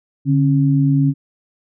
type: tone pair together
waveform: sine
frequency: 144.09 / 272.8 Hz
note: D3 / C#4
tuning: -33 / -28 cents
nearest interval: major seventh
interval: 1105 cents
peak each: -13 / -16 dBFS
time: 0.25-1.14 s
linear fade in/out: 50 ms
effects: none